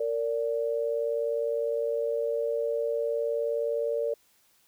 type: tone pair together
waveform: sine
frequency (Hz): 460 / 579.6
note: A#4 / D5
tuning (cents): -23 / -23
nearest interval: major third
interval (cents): 400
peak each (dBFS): -28 / -29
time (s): 0-4.14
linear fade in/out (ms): 5
effects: white hiss -65 dBFS RMS until 4.67 s